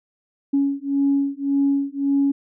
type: beating tone pair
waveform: sine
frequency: 277.9 / 279.7 Hz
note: C#4 / C#4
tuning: +4 / +16 cents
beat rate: 1.8 Hz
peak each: -20 dBFS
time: 0.53-2.32 s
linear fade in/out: 10 ms
effects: tanh soft clip ceiling -10 dBFS